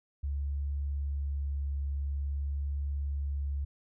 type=tone with vibrato; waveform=sine; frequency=70.5 Hz; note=C#2; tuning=30 cents sharp; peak=-30 dBFS; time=0.23-3.65 s; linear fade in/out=10 ms; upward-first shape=triangle; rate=0.48 Hz; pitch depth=10 cents each way; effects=none